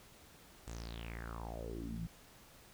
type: tone with low-pass filter sweep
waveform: sawtooth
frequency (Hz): 57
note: A#1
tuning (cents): -38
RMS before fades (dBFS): -44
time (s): 0.67-2.07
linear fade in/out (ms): 5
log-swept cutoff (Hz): 8000 to 150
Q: 6.4
effects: pink hiss -60 dBFS RMS until 2.73 s

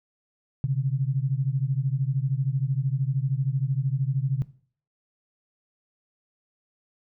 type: beating tone pair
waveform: sine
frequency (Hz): 129.6 / 142.6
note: C3 / C#3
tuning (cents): -16 / +49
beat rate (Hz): 13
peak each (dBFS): -25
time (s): 0.64-4.42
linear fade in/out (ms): 0
effects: noise-tail reverb RT60 0.5 s tail -19 dB re dry

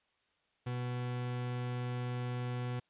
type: tone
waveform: 40% pulse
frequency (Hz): 123.47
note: B2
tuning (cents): 0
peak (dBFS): -34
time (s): 0.66-2.8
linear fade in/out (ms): 10
effects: white hiss -75 dBFS RMS until 2.89 s + resampled to 8000 Hz

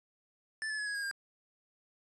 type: tone with pitch steps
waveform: square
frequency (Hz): 1756 / 1724.8 / 1694.2 / 1664.2 / 1634.6 / 1605.6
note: A6 / A6 / G#6 / G#6 / G#6 / G6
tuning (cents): -4 / -35 / +34 / +3 / -28 / +41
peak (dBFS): -35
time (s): 0.62-1.112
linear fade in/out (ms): 0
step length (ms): 82
effects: resampled to 24000 Hz + 11-bit

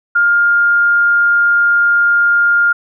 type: tone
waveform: sine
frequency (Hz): 1408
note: F6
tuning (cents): +14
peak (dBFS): -8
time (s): 0.15-2.73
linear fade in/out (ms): 10
effects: none

